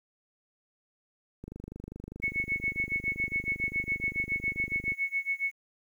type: click train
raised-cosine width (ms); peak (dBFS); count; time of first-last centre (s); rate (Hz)
3; -28; 88; 1.44-4.92; 25
type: tone with tremolo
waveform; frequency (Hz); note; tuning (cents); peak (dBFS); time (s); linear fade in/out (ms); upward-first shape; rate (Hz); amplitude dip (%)
sine; 2206; C#7; -9; -25; 2.22-5.52; 20; sine; 7.2; 95
effects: 10-bit